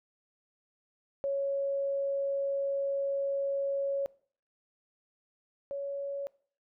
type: tone pair in turn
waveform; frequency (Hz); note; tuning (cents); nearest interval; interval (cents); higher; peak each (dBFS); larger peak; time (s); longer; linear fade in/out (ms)
sine; 554.4 / 559.5; C#5 / C#5; 0 / +16; unison; 16; second; -28 / -33; first; 1.24-4.06 / 5.71-6.27; first; 0
effects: noise-tail reverb RT60 0.5 s tail -22 dB re dry